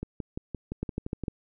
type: two click trains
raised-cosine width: 3 ms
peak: -17 / -20 dBFS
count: 4 / 8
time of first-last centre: 0.83-1.282 / 0.03-1.237 s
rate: 6.64 / 5.8 Hz
effects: none